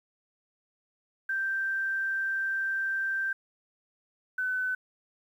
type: tone pair in turn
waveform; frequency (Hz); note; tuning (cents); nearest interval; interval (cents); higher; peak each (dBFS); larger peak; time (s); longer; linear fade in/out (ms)
sine; 1568 / 1511; G6 / F#6; 0 / +36; minor second; 64; first; -27; neither; 1.29-3.33 / 4.38-4.75; first; 5
effects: 10-bit